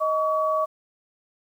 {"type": "tone pair together", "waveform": "sine", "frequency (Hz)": [627, 1132.8], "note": ["D#5", "C#6"], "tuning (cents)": [13, 37], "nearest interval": "minor seventh", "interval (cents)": 1024, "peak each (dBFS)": -23, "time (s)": [0, 0.66], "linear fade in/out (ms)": 20, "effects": ["9-bit"]}